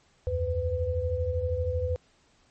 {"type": "tone cluster", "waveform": "sine", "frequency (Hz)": [76.9, 89.6, 502], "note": ["D#2", "F2", "B4"], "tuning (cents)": [-20, 45, 28], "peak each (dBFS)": [-31, -30, -29], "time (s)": [0.27, 1.96], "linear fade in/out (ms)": 0, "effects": ["pink hiss -64 dBFS RMS until 2.5 s", "MP3 32 kbps"]}